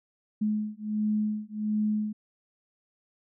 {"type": "beating tone pair", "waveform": "sine", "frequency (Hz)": [211.9, 213.3], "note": ["G#3", "G#3"], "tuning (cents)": [35, 46], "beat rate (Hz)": 1.4, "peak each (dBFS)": -29, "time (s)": [0.41, 2.13], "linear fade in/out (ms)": 10, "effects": []}